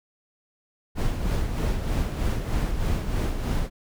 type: noise with tremolo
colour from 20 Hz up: brown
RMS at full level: -23 dBFS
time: 0.95-3.7 s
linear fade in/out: 50 ms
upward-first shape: sine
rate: 3.2 Hz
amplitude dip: 50%
effects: none